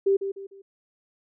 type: tone with echo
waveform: sine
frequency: 392.5 Hz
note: G4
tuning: 2 cents sharp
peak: -17 dBFS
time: 0.06-0.17 s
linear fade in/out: 10 ms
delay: 150 ms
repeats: 3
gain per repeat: -9 dB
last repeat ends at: 0.62 s
effects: none